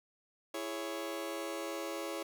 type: chord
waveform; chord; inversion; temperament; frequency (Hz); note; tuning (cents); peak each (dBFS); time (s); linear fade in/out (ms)
sawtooth; C# minor; first; just; 332.6 / 415.8 / 554.4; E4 / G#4 / C#5; +16 / +2 / 0; -37 / -40 / -37; 0.54-2.23; 5
effects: 11-bit